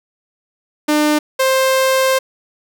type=tone pair in turn; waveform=sawtooth; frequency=300 / 526.6 Hz; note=D4 / C5; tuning=+37 / +11 cents; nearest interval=minor seventh; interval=974 cents; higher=second; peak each=-8 dBFS; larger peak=neither; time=0.88-1.19 / 1.39-2.19 s; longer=second; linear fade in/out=10 ms; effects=none